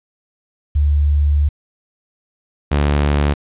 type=tone pair in turn; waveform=sine / sawtooth; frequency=73.1 / 72.6 Hz; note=D2 / D2; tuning=-7 / -19 cents; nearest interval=unison; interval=12 cents; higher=first; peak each=-11 / -9 dBFS; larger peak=second; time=0.75-1.49 / 2.71-3.34 s; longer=first; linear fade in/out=10 ms; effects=resampled to 8000 Hz + 8-bit